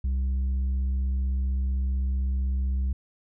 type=tone with tanh clipping; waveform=sine; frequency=65.41 Hz; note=C2; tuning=in tune; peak=-24 dBFS; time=0.04-2.93 s; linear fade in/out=5 ms; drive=4 dB; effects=none